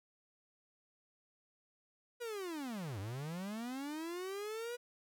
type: linear two-way sweep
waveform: 45% pulse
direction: down then up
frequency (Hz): 490.4 to 92.8 to 490.4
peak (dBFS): -40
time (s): 2.2-4.77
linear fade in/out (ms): 20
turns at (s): 2.99
effects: none